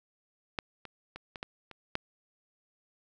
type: clicks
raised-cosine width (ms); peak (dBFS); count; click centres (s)
0.3; -15 / -27 / -26 / -24 / -20 / -30 / -14; 7; 0.588 / 0.853 / 1.16 / 1.358 / 1.429 / 1.713 / 1.954
effects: none